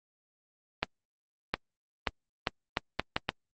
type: accelerating click train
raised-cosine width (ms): 0.3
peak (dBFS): -10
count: 8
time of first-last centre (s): 0.83-3.291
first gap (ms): 710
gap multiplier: 0.75
effects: Opus 24 kbps